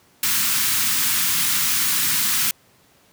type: band-stop noise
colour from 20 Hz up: white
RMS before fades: -20 dBFS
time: 0.23-2.51 s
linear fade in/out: 2 ms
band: 270 to 1100 Hz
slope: 24 dB/octave
effects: pink hiss -56 dBFS RMS until 3.12 s + high-pass 100 Hz 12 dB/octave